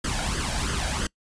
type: noise with flanger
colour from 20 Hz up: pink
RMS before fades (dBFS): -27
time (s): 0.04-1.07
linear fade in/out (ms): 5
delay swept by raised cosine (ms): 0.62 to 1.32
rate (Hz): 3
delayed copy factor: +0.65
effects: noise-tail reverb RT60 0.1 s tail -24 dB re dry + resampled to 22050 Hz